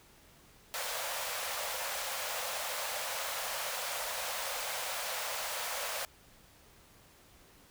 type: high-pass noise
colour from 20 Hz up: pink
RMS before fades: -37 dBFS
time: 0.74-6.05 s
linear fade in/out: 0 ms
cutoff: 490 Hz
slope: 96 dB/octave
effects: pink hiss -60 dBFS RMS until 7.7 s